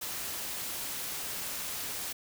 white noise, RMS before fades -37 dBFS, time 0.01-2.13 s, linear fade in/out 10 ms, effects none

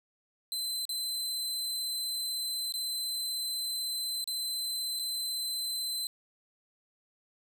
sawtooth tone with dropouts, 4059 Hz, B7, 47 cents sharp, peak -29 dBFS, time 0.52-6.07 s, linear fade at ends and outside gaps 1 ms, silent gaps 0.853-0.892 / 2.723-2.739 / 4.242-4.275 / 4.991-4.995 s, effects none

